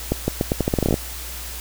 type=accelerating click train; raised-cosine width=2 ms; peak=-5 dBFS; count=14; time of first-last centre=0.12-0.942 s; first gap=160 ms; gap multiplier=0.82; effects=added 60 Hz sine -34 dBFS peak until 1.6 s + white hiss -34 dBFS RMS until 1.6 s